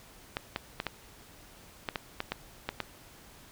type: clicks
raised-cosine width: 0.3 ms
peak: -15 dBFS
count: 10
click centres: 0.369 / 0.561 / 0.801 / 0.867 / 1.888 / 1.958 / 2.204 / 2.32 / 2.69 / 2.803 s
effects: pink hiss -54 dBFS RMS until 3.51 s